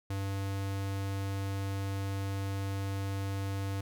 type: tone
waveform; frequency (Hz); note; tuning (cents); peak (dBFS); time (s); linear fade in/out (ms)
square; 98; G2; 0; -33; 0.1-3.81; 5
effects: none